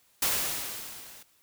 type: noise with level ramp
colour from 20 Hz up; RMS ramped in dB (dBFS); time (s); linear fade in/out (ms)
white; -25 to -50; 0.22-1.23; 5
effects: white hiss -65 dBFS RMS until 1.42 s